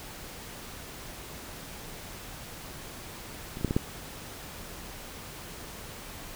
clicks, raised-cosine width 3 ms, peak -25 / -28 / -12 / -27 / -15 / -10 dBFS, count 6, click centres 3.571 / 3.611 / 3.647 / 3.679 / 3.709 / 3.765 s, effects pink hiss -43 dBFS RMS until 6.35 s

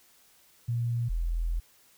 sine tone pair in turn, 118.4 / 41.86 Hz, A#2 / E1, +27 / +27 cents, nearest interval octave + tritone, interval 1800 cents, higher first, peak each -26 dBFS, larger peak neither, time 0.68-1.09 / 1.09-1.6 s, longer second, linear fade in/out 10 ms, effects white hiss -61 dBFS RMS until 1.97 s

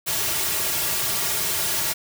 white noise with comb filter, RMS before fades -24 dBFS, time 0.06-1.94 s, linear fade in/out 20 ms, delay 3.9 ms, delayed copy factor -0.9, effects none

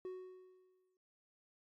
triangle tone with exponential decay, 370 Hz, F#4, in tune, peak -39 dBFS, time 0.05-0.97 s, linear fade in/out 1 ms, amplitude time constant 200 ms, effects Opus 48 kbps

